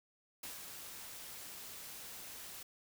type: noise with ADSR envelope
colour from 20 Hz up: white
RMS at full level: -45 dBFS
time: 0.43-2.63 s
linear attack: 4 ms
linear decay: 140 ms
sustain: -4 dB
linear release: 4 ms
effects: none